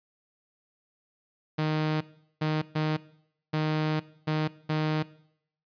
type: tone bursts at uneven times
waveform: sawtooth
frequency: 154.8 Hz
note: D#3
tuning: 9 cents flat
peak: -21 dBFS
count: 6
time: 1.58-2.01 / 2.41-2.62 / 2.75-2.97 / 3.53-4 / 4.27-4.48 / 4.69-5.03 s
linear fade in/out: 10 ms
effects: noise-tail reverb RT60 0.7 s tail -19 dB re dry + resampled to 11025 Hz